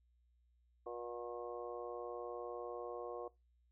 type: harmonic tone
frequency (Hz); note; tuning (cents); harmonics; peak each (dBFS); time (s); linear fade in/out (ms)
120; B2; -49; 3 / 4 / 5 / 6 / 7 / 8 / 9; -49 / -46 / -51 / -51 / -61 / -61 / -52; 0.86-3.28; 5
effects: noise-tail reverb RT60 0.2 s tail -19 dB re dry + added 60 Hz sine -70 dBFS peak until 3.71 s